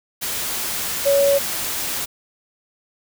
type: tone in noise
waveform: sine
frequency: 560 Hz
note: C#5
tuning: 18 cents sharp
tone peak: -13 dBFS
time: 1.05-1.39 s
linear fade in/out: 20 ms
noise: white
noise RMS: -25 dBFS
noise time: 0.21-2.06 s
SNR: +9 dB
effects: none